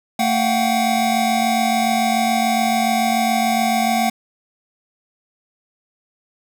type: tone cluster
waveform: square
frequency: 224.7 / 717 / 764 Hz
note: A3 / F5 / G5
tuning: +37 / +45 / -45 cents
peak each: -21 dBFS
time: 0.19-4.1 s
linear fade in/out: 5 ms
effects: none